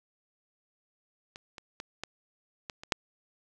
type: clicks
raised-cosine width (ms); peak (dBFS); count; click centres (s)
0.2; -26 / -26 / -21 / -18 / -20 / -26 / -7; 7; 1.359 / 1.582 / 1.801 / 2.036 / 2.698 / 2.835 / 2.922
effects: none